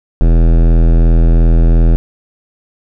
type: tone with hard clipping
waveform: sine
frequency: 41.41 Hz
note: E1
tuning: 9 cents sharp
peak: -7 dBFS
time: 0.21-1.96 s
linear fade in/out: 0 ms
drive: 18 dB
effects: none